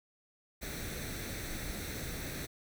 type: noise with comb filter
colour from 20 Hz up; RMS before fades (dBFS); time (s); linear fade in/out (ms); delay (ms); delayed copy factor
pink; -40; 0.61-2.47; 20; 0.5; +0.6
effects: none